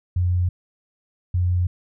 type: tone pair in turn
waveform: sine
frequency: 89.3 / 89.3 Hz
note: F2 / F2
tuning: +39 / +39 cents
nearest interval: unison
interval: 0 cents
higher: neither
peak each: -17 dBFS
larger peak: neither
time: 0.16-0.49 / 1.34-1.67 s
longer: neither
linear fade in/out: 5 ms
effects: none